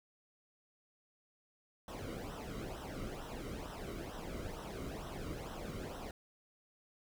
brown noise with flanger, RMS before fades -44 dBFS, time 1.88-6.11 s, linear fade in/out 2 ms, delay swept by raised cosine 0.43 to 1.19 ms, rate 2.2 Hz, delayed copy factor -0.75, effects none

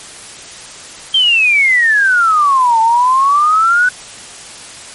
sine exponential two-way sweep, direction down then up, 3191 to 885 to 1504 Hz, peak -7 dBFS, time 1.14-3.89 s, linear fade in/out 5 ms, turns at 2.8 s, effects white hiss -32 dBFS RMS until 4.94 s + MP3 48 kbps

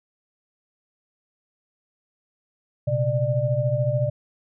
sine tone cluster, 119.7 / 133.5 / 595 Hz, A#2 / C3 / D5, +46 / +35 / +22 cents, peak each -24 dBFS, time 2.87-4.1 s, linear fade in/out 10 ms, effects none

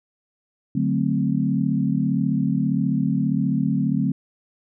sine chord, D dominant seventh, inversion none, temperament equal, 146.83 / 185 / 220 / 261.6 Hz, D3 / F#3 / A3 / C4, 0 / 0 / 0 / 0 cents, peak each -24 dBFS, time 0.75-4.12 s, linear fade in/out 5 ms, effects none

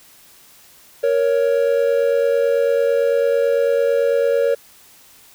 triangle tone pair together, 467.4 / 556.4 Hz, A#4 / C#5, +5 / +6 cents, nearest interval minor third, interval 301 cents, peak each -15 dBFS, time 1.03-4.55 s, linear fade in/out 10 ms, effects white hiss -48 dBFS RMS until 5.34 s

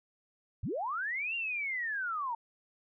sine linear two-way sweep, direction up then down, 61.74 to 2804 to 892 Hz, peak -32 dBFS, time 0.63-2.35 s, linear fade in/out 5 ms, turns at 1.35 s, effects none

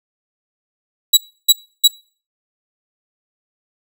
sawtooth tone bursts, 3900 Hz, B7, 23 cents flat, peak -3 dBFS, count 3, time 1.13-1.879 s, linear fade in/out 10 ms, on 43 ms, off 310 ms, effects noise-tail reverb RT60 0.4 s tail -22 dB re dry

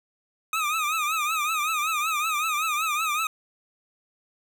25% pulse tone with vibrato, 1245 Hz, D#6, 1 cent sharp, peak -20 dBFS, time 0.53-3.27 s, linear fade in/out 2 ms, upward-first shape triangle, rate 5.3 Hz, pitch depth 120 cents each way, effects none

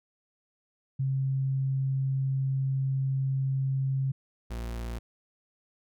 sine / 40% pulse tone pair in turn, 134.3 / 57.95 Hz, C3 / A#1, +46 / -10 cents, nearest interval octave + minor third, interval 1456 cents, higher first, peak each -25 / -32 dBFS, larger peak first, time 0.99-4.12 / 4.5-4.99 s, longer first, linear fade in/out 10 ms, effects none

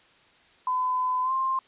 sine tone with pitch glide, 1012 to 1054.4 Hz, B5 to C6, +42 to +13 cents, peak -23 dBFS, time 0.67-1.59 s, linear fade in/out 2 ms, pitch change +71 cents, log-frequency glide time 1.23-1.32 s, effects white hiss -58 dBFS RMS until 1.67 s + resampled to 8000 Hz

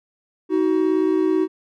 triangle tone pair together, 316.2 / 374.5 Hz, D#4 / F#4, +28 / +21 cents, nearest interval minor third, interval 293 cents, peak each -17 dBFS, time 0.49-1.48 s, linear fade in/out 50 ms, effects none

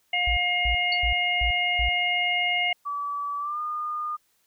harmonic tone, 712 Hz, F5, 33 cents sharp, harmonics 1 / 3 / 4, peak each -29 / -24 / -27 dBFS, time 0.13-2.73 s, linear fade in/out 5 ms
sine tone bursts, 57.3 Hz, A#1, 29 cents flat, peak -24 dBFS, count 5, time 0.27-1.89 s, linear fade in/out 5 ms, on 100 ms, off 280 ms
sine tone with exponential decay, 4435 Hz, C#8, in tune, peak -23 dBFS, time 0.92-1.01 s, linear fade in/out 5 ms, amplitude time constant 18 ms
sine tone with pitch glide, 1150 to 1217.7 Hz, D6 to D#6, -37 to -38 cents, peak -27 dBFS, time 2.85-4.17 s, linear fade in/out 20 ms, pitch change +99 cents, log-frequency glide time 3.39-3.6 s
effects white hiss -68 dBFS RMS until 4.46 s

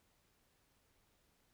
silence, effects pink hiss -75 dBFS RMS until 1.53 s

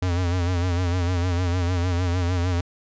square tone with vibrato, 88.8 Hz, F2, 29 cents sharp, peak -21 dBFS, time 0.02-2.61 s, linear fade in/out 5 ms, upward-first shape sine, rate 6.6 Hz, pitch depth 68 cents each way, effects resampled to 16000 Hz

